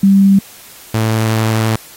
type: tone pair in turn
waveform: sine / sawtooth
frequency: 196 / 111.05 Hz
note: G3 / A2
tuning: 0 / +16 cents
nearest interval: minor seventh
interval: 984 cents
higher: first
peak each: -5 / -8 dBFS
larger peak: first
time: 0.03-0.39 / 0.94-1.76 s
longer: second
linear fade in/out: 5 ms
effects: white hiss -38 dBFS RMS until 1.96 s + AAC 48 kbps